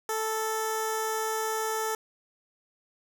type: tone with notch filter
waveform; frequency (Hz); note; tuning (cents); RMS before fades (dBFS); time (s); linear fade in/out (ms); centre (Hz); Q
10% pulse; 439.6; A4; -2; -30; 0.09-1.95; 2; 2500; 0.9
effects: none